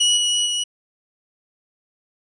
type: tone with level steps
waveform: sawtooth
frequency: 2926 Hz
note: F#7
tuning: 20 cents flat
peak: -11 / -14 / -17 dBFS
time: 0-0.64 s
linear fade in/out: 10 ms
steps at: 0.16 / 0.45 s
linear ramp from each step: 20 ms
effects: resampled to 22050 Hz